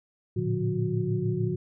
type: tone cluster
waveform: sine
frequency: 110.9 / 117.4 / 145.1 / 177.5 / 364.6 Hz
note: A2 / A#2 / D3 / F3 / F#4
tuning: +14 / +13 / -21 / +28 / -25 cents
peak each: -31 dBFS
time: 0.36-1.56 s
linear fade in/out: 10 ms
effects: none